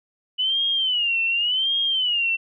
sine tone with vibrato, 2960 Hz, F#7, in tune, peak -19 dBFS, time 0.38-2.37 s, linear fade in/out 20 ms, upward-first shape sine, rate 0.89 Hz, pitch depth 160 cents each way, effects none

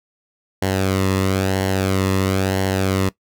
sawtooth tone with flanger, 95.5 Hz, G2, 45 cents flat, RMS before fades -19 dBFS, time 0.62-3.09 s, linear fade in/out 5 ms, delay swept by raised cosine 0.81 to 1.32 ms, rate 1 Hz, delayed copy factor -0.6, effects noise-tail reverb RT60 0.1 s tail -19 dB re dry

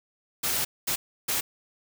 white noise bursts at uneven times, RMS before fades -27 dBFS, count 3, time 0.43-0.65 / 0.87-0.96 / 1.28-1.41 s, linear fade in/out 10 ms, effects none

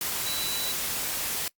sine tone in noise, 3951 Hz, B7, in tune, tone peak -32 dBFS, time 0.26-0.72 s, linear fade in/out 2 ms, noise white, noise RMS -30 dBFS, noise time 0.01-1.48 s, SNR -5 dB, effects noise-tail reverb RT60 0.1 s tail -24 dB re dry + Opus 48 kbps

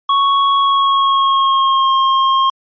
square tone with pitch glide, 1108.7 to 1069.7 Hz, C#6 to C6, 0 to +38 cents, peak -11 dBFS, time 0.09-2.5 s, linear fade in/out 5 ms, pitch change -62 cents, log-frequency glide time 0.59-1.92 s, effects resampled to 11025 Hz

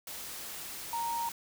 sine tone in noise, 932.3 Hz, A#5, in tune, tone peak -31 dBFS, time 0.93-1.29 s, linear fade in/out 2 ms, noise white, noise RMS -42 dBFS, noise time 0.07-1.32 s, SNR +8 dB, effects none

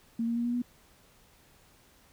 sine tone with pitch steps, 230 / 233.3 / 236.7 / 240.2 / 243.7 Hz, A#3 / A#3 / A#3 / B3 / B3, -23 / +2 / +27 / -48 / -23 cents, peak -27 dBFS, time 0.19-0.62 s, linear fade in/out 5 ms, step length 86 ms, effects pink hiss -61 dBFS RMS until 2.12 s

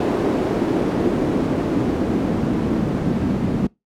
pink noise with band-pass filter sweep, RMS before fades -20 dBFS, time 0-3.67 s, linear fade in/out 5 ms, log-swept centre 370 to 200 Hz, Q 1.8, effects noise-tail reverb RT60 0.2 s tail -23 dB re dry

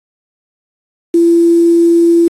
sine tone with quantisation, 338.4 Hz, E4, 45 cents sharp, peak -5 dBFS, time 1.14-2.28 s, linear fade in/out 5 ms, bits 5, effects AAC 32 kbps

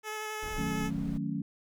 10% pulse tone with vibrato, 430 Hz, A4, 40 cents flat, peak -27 dBFS, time 0.03-0.91 s, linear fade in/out 50 ms, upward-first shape square, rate 11 Hz, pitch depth 9 cents each way
brown noise, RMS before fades -41 dBFS, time 0.42-1.18 s, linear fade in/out 10 ms
sine chord, D# half-diminished seventh, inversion none, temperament equal, 155.56 / 185 / 220 / 277.2 Hz, D#3 / F#3 / A3 / C#4, 0 / 0 / 0 / 0 cents, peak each -36 dBFS, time 0.58-1.42 s, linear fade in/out 5 ms
effects none

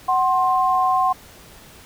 sine tone pair together, 746.7 / 1056 Hz, F#5 / C6, +16 / +16 cents, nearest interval tritone, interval 600 cents, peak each -18 dBFS, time 0.08-1.13 s, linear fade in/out 10 ms, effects pink hiss -45 dBFS RMS until 1.85 s

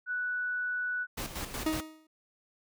sine tone, 1480 Hz, F#6, in tune, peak -30 dBFS, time 0.06-1.07 s, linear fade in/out 50 ms
pink noise with tremolo, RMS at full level -36 dBFS, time 1.17-1.81 s, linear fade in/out 10 ms, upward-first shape square, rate 5.4 Hz, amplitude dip 60%
40% pulse tone with exponential decay, 314.1 Hz, D#4, 16 cents sharp, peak -24 dBFS, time 1.66-2.07 s, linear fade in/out 5 ms, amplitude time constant 89 ms
effects none

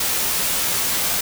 white noise with comb filter, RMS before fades -21 dBFS, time 0-1.21 s, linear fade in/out 5 ms, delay 14 ms, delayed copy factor -0.5, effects none

